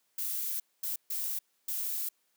violet noise bursts at uneven times, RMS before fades -34 dBFS, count 4, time 0.18-0.6 / 0.83-0.96 / 1.1-1.39 / 1.68-2.09 s, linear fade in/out 5 ms, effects white hiss -74 dBFS RMS until 2.36 s + high-pass 200 Hz 12 dB/octave

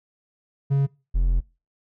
triangle tone pair in turn, 138.59 / 43.33 Hz, C#3 / F1, 0 / -13 cents, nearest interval octave + minor sixth, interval 2013 cents, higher first, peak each -15 dBFS, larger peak neither, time 0.7-0.87 / 1.14-1.41 s, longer second, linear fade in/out 20 ms, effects noise-tail reverb RT60 0.3 s tail -23 dB re dry

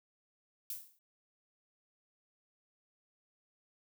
violet noise with exponential decay, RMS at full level -37 dBFS, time 0.7-0.99 s, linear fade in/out 2 ms, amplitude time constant 63 ms, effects none

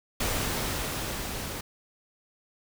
pink noise with level ramp, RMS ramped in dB -28 to -36 dBFS, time 0.2-1.61 s, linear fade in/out 5 ms, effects none

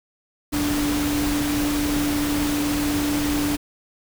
sine tone in noise, 292.6 Hz, D4, 6 cents flat, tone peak -21 dBFS, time 0.52-3.57 s, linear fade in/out 20 ms, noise pink, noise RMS -27 dBFS, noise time 0.52-3.57 s, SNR +3 dB, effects none

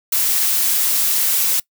blue noise, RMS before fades -17 dBFS, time 0.12-1.6 s, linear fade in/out 5 ms, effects noise-tail reverb RT60 0.1 s tail -23 dB re dry

